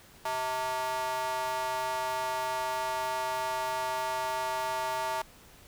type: tone with high-pass filter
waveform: square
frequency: 128.8 Hz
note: C3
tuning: 27 cents flat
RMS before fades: -32 dBFS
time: 0.25-5.22 s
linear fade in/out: 5 ms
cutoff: 810 Hz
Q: 3.9
effects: pink hiss -55 dBFS RMS until 5.67 s